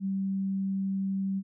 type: tone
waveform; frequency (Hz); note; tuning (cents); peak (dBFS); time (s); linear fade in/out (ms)
sine; 193.7; G3; -20; -27; 0-1.43; 50
effects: none